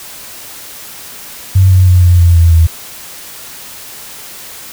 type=tone with pitch steps; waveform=sine; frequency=94.8 / 92.53 / 90.31 / 88.15 / 86.03 / 83.97 / 81.96 Hz; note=F#2 / F#2 / F#2 / F2 / F2 / E2 / E2; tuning=+43 / +1 / -41 / +17 / -26 / +33 / -9 cents; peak=-3 dBFS; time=1.55-2.67 s; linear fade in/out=10 ms; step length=160 ms; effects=white hiss -30 dBFS RMS until 4.72 s